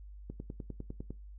click train, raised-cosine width 3 ms, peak -28 dBFS, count 9, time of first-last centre 0.3-1.106 s, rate 9.93 Hz, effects noise-tail reverb RT60 0.2 s tail -19 dB re dry + added 50 Hz sine -46 dBFS peak until 1.38 s

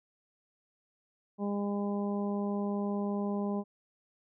harmonic tone, 202.8 Hz, G#3, 41 cents flat, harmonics 1 / 2 / 3 / 4 / 5, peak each -31 / -37 / -41 / -43 / -45 dBFS, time 1.38-3.64 s, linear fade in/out 50 ms, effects none

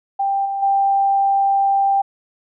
sine tone with level steps, 789 Hz, G5, 11 cents sharp, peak -16 / -20 / -13 dBFS, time 0.19-2.02 s, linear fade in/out 10 ms, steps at 0.45 / 0.62 s, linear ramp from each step 10 ms, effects none

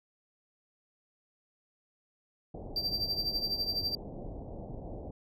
pink low-pass noise, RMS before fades -42 dBFS, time 2.54-5.11 s, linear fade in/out 5 ms, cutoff 770 Hz, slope 48 dB/octave
triangle tone with tremolo, 4695 Hz, D8, 1 cent flat, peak -26 dBFS, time 2.76-3.95 s, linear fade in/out 2 ms, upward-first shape triangle, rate 12 Hz, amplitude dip 80%
effects none

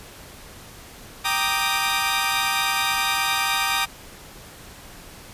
15% pulse chord, Eb major seventh, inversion first, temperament equal with one note detuned, 784 / 932.3 / 1180.8 / 1244.5 Hz, G5 / Bb5 / D6 / Eb6, 0 / 0 / +9 / 0 cents, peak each -20 dBFS, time 1.24-3.86 s, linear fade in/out 20 ms, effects pink hiss -43 dBFS RMS until 5.33 s + resampled to 32000 Hz

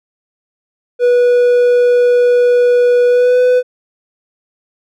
triangle tone with pitch glide, 488.4 to 499.5 Hz, B4 to B4, -19 to +20 cents, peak -5 dBFS, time 0.99-3.63 s, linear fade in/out 50 ms, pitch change +39 cents, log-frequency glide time 3.07-3.4 s, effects none

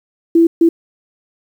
sine tone bursts at uneven times, 333.3 Hz, E4, 19 cents sharp, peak -6 dBFS, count 2, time 0.35-0.47 / 0.61-0.69 s, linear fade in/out 5 ms, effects 7-bit

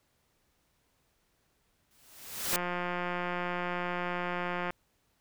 white noise with exponential growth, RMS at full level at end -28 dBFS, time 1.91-2.56 s, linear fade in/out 0 ms, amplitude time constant 140 ms
click train, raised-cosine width 0.5 ms, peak -19 dBFS, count 386, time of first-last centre 2.53-4.705 s, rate 177 Hz
effects pink hiss -73 dBFS RMS until 5.2 s

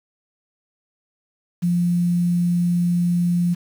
sine tone with quantisation, 174.61 Hz, F3, in tune, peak -16 dBFS, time 1.62-3.55 s, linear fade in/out 20 ms, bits 7, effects none

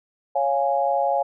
sine chord, Db major, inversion none, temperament equal, 554.4 / 698.5 / 830.6 Hz, Db5 / F5 / Ab5, 0 / 0 / 0 cents, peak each -23 dBFS, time 0.35-1.23 s, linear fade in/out 10 ms, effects none

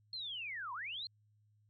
sine linear two-way sweep, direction down then up, 4290 to 938 to 4290 Hz, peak -40 dBFS, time 0.13-1.07 s, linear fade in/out 2 ms, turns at 0.73 s, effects added 105 Hz sine -68 dBFS peak until 1.69 s

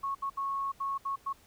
sine tone bursts at uneven times, 1100 Hz, C#6, 14 cents flat, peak -30 dBFS, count 6, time 0.03-0.15 / 0.22-0.3 / 0.37-0.72 / 0.8-0.98 / 1.05-1.16 / 1.26-1.33 s, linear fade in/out 10 ms, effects pink hiss -61 dBFS RMS until 1.46 s

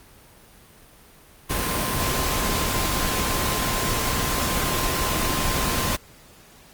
sine tone in noise, 1043 Hz, C6, 6 cents flat, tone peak -31 dBFS, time 1.49-5.97 s, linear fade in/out 20 ms, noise pink, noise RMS -24 dBFS, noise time 1.49-5.97 s, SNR -10 dB, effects pink hiss -50 dBFS RMS until 6.73 s + Opus 32 kbps

